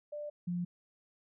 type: tone pair in turn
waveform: sine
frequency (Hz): 592 / 176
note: D5 / F3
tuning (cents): +14 / +14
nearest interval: octave + major sixth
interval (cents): 2100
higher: first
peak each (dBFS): -38 / -32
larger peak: second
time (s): 0.12-0.3 / 0.47-0.65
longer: neither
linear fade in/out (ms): 10
effects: none